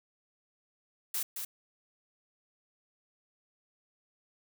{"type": "noise with echo", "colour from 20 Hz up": "blue", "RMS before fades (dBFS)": -33, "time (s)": [1.14, 1.23], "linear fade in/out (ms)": 5, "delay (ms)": 220, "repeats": 1, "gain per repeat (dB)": -5, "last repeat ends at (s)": 1.45, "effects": []}